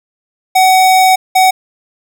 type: tone bursts at uneven times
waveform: square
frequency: 751 Hz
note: F#5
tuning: 26 cents sharp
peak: -6 dBFS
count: 2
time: 0.55-1.16 / 1.35-1.51 s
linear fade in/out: 10 ms
effects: none